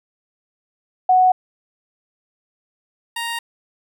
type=tone pair in turn; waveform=sine / 15% pulse; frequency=740 / 932.3 Hz; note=F#5 / A#5; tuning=0 / 0 cents; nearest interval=major third; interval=400 cents; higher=second; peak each=-10 / -17 dBFS; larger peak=first; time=1.09-1.32 / 3.16-3.39 s; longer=neither; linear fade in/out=5 ms; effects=none